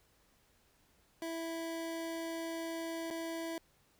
25% pulse tone with dropouts, 329.6 Hz, E4, in tune, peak -34 dBFS, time 1.22-3.58 s, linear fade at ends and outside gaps 1 ms, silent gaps 3.103-3.109 s, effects pink hiss -70 dBFS RMS until 3.99 s

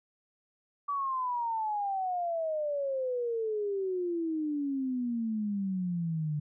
sine exponential sweep, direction down, 1155 to 146.83 Hz, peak -29 dBFS, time 0.88-6.4 s, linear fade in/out 10 ms, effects none

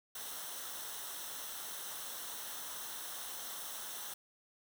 white noise with comb filter, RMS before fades -44 dBFS, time 0.15-4.14 s, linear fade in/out 5 ms, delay 0.42 ms, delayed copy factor -0.65, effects none

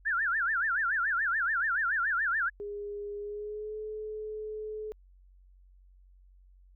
sine tone with vibrato, 1568 Hz, G6, in tune, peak -26 dBFS, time 0.05-2.5 s, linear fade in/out 20 ms, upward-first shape sine, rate 7 Hz, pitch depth 250 cents each way
sine tone with pitch glide, 410 to 429.4 Hz, G#4 to A4, -22 to -42 cents, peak -35 dBFS, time 2.6-4.92 s, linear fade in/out 0 ms, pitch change +80 cents, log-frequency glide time 3.18-3.76 s
effects added 46 Hz sine -55 dBFS peak until 6.75 s

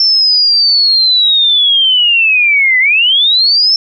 sine linear two-way sweep, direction down then up, 5380 to 1983 to 5380 Hz, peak -6 dBFS, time 0-3.76 s, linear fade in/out 2 ms, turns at 2.79 s, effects none

